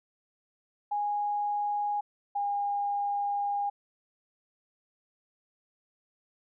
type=tone pair in turn; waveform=sine; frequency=825 / 811.3 Hz; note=G#5 / G#5; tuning=-12 / -41 cents; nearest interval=unison; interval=29 cents; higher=first; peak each=-27 dBFS; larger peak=neither; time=0.91-2.01 / 2.35-3.7 s; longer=second; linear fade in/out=10 ms; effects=none